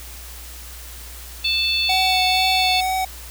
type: harmonic tone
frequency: 880 Hz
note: A5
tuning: in tune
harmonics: 3 / 4 / 5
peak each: -22 / -22 / -22 dBFS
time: 1.44-2.81 s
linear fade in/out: 10 ms
type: tone with vibrato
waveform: square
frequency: 747 Hz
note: F#5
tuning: 16 cents sharp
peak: -20 dBFS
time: 1.89-3.05 s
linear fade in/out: 5 ms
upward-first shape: sine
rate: 2.1 Hz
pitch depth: 18 cents each way
effects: added 60 Hz sine -37 dBFS peak until 3.3 s + white hiss -39 dBFS RMS until 3.3 s